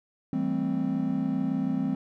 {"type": "chord", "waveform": "triangle", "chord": "A minor seventh", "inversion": "second", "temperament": "equal with one note detuned", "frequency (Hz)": [164.81, 196, 222.9, 261.6], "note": ["E3", "G3", "A3", "C4"], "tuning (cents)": [0, 0, 23, 0], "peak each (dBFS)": [-31, -29, -31, -26], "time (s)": [0.33, 1.95], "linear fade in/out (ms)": 2, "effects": []}